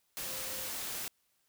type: tone in noise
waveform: sine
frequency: 523.3 Hz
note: C5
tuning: in tune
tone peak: -50 dBFS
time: 0.26-0.68 s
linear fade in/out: 0 ms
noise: white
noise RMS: -39 dBFS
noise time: 0.17-1.08 s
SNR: -14 dB
effects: white hiss -75 dBFS RMS until 1.48 s